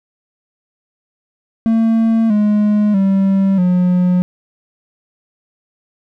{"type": "tone with pitch steps", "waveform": "triangle", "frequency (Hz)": [225.6, 209.3, 194.14, 180.1], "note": ["A3", "G#3", "G3", "F#3"], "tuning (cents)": [44, 14, -16, -46], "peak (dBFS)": -8, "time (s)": [1.66, 4.22], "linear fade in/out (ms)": 0, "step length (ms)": 640, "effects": []}